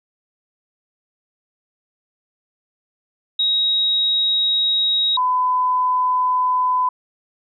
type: tone pair in turn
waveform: sine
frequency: 3798 / 1006 Hz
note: A#7 / B5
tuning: +32 / +32 cents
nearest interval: octave + major seventh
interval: 2300 cents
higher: first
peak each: -15 dBFS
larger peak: neither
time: 3.39-5.17 / 5.17-6.89 s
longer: first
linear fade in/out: 5 ms
effects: none